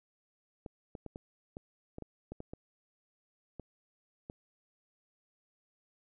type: clicks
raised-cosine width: 2 ms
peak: -29 dBFS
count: 12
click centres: 0.662 / 0.952 / 1.063 / 1.159 / 1.569 / 1.984 / 2.023 / 2.32 / 2.404 / 2.535 / 3.597 / 4.299 s
effects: none